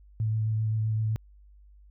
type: tone with vibrato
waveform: sine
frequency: 109.5 Hz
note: A2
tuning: 8 cents flat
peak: -24 dBFS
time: 0.2-1.16 s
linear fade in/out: 0 ms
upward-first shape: sine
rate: 7.7 Hz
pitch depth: 15 cents each way
effects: added 50 Hz sine -51 dBFS peak until 1.9 s